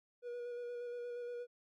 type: tone with vibrato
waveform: triangle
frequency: 482.8 Hz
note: B4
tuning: 39 cents flat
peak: -39 dBFS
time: 0.22-1.47 s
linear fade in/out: 50 ms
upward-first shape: square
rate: 8.5 Hz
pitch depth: 14 cents each way
effects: none